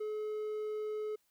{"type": "tone", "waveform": "triangle", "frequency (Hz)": 427.2, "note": "G#4", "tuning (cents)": 49, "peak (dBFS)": -33, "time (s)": [0, 1.16], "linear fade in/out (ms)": 10, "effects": ["white hiss -75 dBFS RMS until 1.3 s"]}